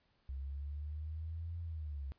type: linear two-way sweep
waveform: sine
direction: up then down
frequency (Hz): 66.2 to 85.4 to 66.2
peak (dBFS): -39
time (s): 0.29-2.12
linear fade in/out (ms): 0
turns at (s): 1.6
effects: pink hiss -75 dBFS RMS until 2.18 s + resampled to 11025 Hz